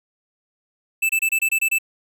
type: tone bursts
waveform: square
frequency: 2637 Hz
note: E7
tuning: in tune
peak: -17 dBFS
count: 8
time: 1.02-1.786 s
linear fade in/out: 10 ms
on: 73 ms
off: 26 ms
effects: none